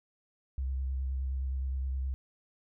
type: tone with vibrato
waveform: sine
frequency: 66 Hz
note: C2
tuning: 16 cents sharp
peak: -30 dBFS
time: 0.58-2.14 s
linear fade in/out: 0 ms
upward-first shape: sine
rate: 9.6 Hz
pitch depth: 27 cents each way
effects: none